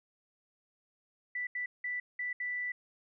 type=tone bursts at uneven times; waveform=sine; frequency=1975.5 Hz; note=B6; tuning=in tune; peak=-33 dBFS; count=5; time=1.35-1.47 / 1.55-1.66 / 1.84-2 / 2.19-2.33 / 2.4-2.72 s; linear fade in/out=5 ms; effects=none